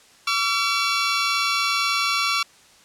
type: tone pair together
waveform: 15% pulse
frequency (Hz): 1142 / 1360.2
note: D6 / F6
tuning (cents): -49 / -46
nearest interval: minor third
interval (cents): 303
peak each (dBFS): -16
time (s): 0.27-2.43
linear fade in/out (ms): 5
effects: white hiss -52 dBFS RMS until 2.84 s + low-pass 8000 Hz 12 dB/octave